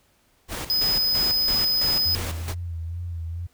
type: noise with tremolo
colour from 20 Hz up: pink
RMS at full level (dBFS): -31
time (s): 0.48-2.55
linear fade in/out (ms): 50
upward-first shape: square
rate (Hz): 3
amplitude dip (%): 65
type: tone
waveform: square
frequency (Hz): 5030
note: D#8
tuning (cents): +18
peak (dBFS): -20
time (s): 0.7-2.15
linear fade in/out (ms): 0
type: tone with vibrato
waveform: sine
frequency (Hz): 84.8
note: E2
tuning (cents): +50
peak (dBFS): -28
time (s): 2.05-3.47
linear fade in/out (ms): 10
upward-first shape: sine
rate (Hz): 2.3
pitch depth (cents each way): 54
effects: pink hiss -63 dBFS RMS until 3.53 s